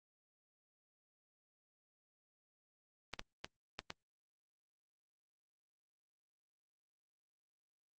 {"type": "clicks", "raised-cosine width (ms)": 0.2, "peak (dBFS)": -23, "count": 5, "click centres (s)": [3.137, 3.194, 3.445, 3.791, 3.904], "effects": ["Opus 32 kbps"]}